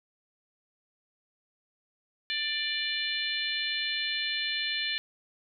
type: harmonic tone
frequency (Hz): 591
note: D5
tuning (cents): +11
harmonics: 3 / 4 / 5 / 6 / 7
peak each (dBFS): -35 / -35 / -35 / -35 / -35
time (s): 2.3-4.98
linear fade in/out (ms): 0
effects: none